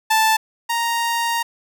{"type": "tone pair in turn", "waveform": "sawtooth", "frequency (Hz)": [880, 932.3], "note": ["A5", "A#5"], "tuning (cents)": [0, 0], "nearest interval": "minor second", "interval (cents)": 100, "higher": "second", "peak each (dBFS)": [-10, -15], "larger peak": "first", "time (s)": [[0.1, 0.37], [0.69, 1.43]], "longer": "second", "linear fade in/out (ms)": 10, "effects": []}